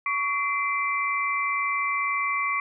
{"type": "tone cluster", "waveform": "sine", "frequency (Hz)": [1125, 2056, 2342], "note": ["C#6", "C7", "D7"], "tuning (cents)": [25, -31, -5], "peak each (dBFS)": [-26, -28, -30], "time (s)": [0.06, 2.6], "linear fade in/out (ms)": 2, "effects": []}